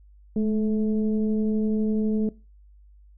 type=tone with frequency modulation; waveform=sine; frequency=214 Hz; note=A3; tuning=48 cents flat; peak=-20 dBFS; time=0.36-2.29 s; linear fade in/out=2 ms; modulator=220 Hz; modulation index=0.7; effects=noise-tail reverb RT60 0.3 s tail -21 dB re dry + added 50 Hz sine -49 dBFS peak until 3.17 s